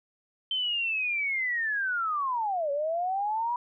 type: linear two-way sweep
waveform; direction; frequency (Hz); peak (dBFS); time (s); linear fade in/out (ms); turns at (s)
sine; down then up; 3110 to 554.4 to 979; -26; 0.51-3.56; 2; 2.71
effects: none